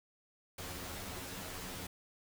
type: noise with comb filter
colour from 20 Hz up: pink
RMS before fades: -44 dBFS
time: 0.58-1.87 s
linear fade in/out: 5 ms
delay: 11 ms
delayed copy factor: +0.9
effects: none